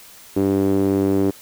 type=tone with band-pass filter; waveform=sawtooth; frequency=97.8 Hz; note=G2; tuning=4 cents flat; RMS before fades=-18 dBFS; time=0.36-1.31 s; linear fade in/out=10 ms; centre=340 Hz; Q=3.4; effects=white hiss -44 dBFS RMS until 1.41 s